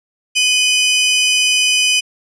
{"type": "tone pair together", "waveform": "sawtooth", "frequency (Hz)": [2489, 3007], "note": ["D#7", "F#7"], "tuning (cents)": [0, 27], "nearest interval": "minor third", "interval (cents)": 327, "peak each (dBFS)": -11, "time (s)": [0.35, 2.01], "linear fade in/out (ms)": 20, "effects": ["resampled to 22050 Hz"]}